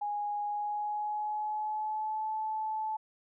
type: tone with pitch glide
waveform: sine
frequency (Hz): 827 to 869.1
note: G#5 to A5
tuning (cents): -8 to -22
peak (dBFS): -31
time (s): 0.01-2.97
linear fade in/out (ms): 10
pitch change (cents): +86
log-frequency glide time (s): 0.45-2.3
effects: none